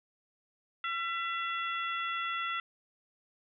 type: harmonic tone with a mistuned harmonic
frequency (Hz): 678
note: E5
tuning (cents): +49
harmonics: 2 / 3 / 4 / 5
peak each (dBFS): -34 / -38 / -40 / -42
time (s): 0.84-2.6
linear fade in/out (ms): 2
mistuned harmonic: 3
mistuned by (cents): -36
effects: none